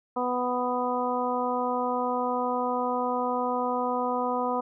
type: harmonic tone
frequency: 248.2 Hz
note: B3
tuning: 9 cents sharp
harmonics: 1 / 2 / 3 / 4 / 5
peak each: -32 / -30 / -31 / -30 / -34 dBFS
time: 0.16-4.61 s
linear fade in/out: 10 ms
effects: none